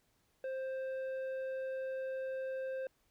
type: tone with tanh clipping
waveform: sine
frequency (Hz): 526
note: C5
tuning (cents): +9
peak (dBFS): -38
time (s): 0.44-2.87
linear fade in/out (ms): 2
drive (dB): 8
effects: pink hiss -75 dBFS RMS until 3.1 s